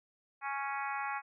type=harmonic tone; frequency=277.2 Hz; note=C#4; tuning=in tune; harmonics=3 / 4 / 5 / 6 / 7 / 8 / 9; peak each=-38 / -40 / -42 / -44 / -45 / -46 / -47 dBFS; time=0.41-1.22 s; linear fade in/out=50 ms; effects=none